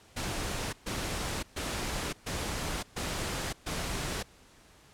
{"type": "noise bursts", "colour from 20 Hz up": "pink", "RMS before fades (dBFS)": -34, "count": 6, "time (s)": [0.16, 4.23], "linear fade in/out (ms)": 10, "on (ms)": 570, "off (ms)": 130, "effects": ["pink hiss -58 dBFS RMS until 4.93 s", "low-pass 10000 Hz 12 dB/octave"]}